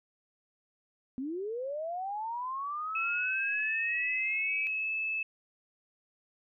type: linear sweep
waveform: sine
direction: up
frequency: 246.9 to 2342 Hz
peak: -33 dBFS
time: 1.18-4.67 s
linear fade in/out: 0 ms
type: tone with pitch glide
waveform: sine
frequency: 2579 to 2610 Hz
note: E7 to E7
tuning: -39 to -18 cents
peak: -30 dBFS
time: 2.95-5.23 s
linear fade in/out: 5 ms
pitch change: +21 cents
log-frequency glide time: 4.73-4.91 s
effects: none

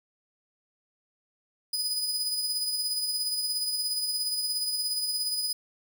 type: tone with tremolo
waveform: sawtooth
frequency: 4978 Hz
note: D#8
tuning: in tune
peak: -23 dBFS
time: 1.73-5.53 s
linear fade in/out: 5 ms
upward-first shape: sine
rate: 17 Hz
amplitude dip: 40%
effects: none

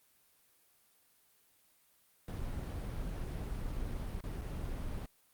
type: noise with dropouts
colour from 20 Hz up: brown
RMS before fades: -39 dBFS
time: 2.28-5.06 s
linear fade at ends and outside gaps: 2 ms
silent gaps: 4.207-4.238 / 4.413-4.417 s
effects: white hiss -69 dBFS RMS until 5.33 s + Opus 32 kbps

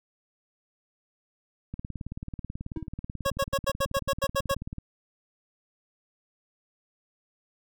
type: click train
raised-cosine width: 5 ms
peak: -23 dBFS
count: 57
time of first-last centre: 1.74-4.783 s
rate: 18.4 Hz
type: tone with exponential decay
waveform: triangle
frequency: 320.2 Hz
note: D#4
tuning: 50 cents sharp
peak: -27 dBFS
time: 2.76-2.87 s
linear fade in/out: 2 ms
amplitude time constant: 23 ms
type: tone bursts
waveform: 25% pulse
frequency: 550 Hz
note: C#5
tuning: 14 cents flat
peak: -20 dBFS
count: 10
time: 3.25-4.546 s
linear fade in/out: 10 ms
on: 54 ms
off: 84 ms
effects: none

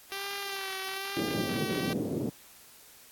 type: tone with vibrato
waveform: 5% pulse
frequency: 390.7 Hz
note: G4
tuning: 6 cents flat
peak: -23 dBFS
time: 0.12-1.93 s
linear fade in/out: 0 ms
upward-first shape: sine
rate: 1.1 Hz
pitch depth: 39 cents each way
type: band-pass noise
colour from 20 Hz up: white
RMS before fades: -32 dBFS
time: 1.16-2.3 s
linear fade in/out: 10 ms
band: 120 to 420 Hz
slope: 24 dB/octave
effects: white hiss -54 dBFS RMS until 3.11 s + AAC 64 kbps

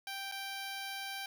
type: tone with dropouts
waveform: 10% pulse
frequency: 784 Hz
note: G5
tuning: in tune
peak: -31 dBFS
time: 0.07-1.26 s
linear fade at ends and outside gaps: 2 ms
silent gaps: 0.315-0.321 s
effects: none

